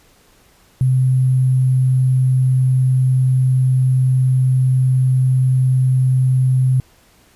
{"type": "tone with sample-and-hold", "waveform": "sine", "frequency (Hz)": 129.3, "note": "C3", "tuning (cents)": -20, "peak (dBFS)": -11, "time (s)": [0.81, 6.8], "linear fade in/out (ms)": 0, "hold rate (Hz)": 11025, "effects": ["pink hiss -52 dBFS RMS until 7.35 s", "resampled to 32000 Hz"]}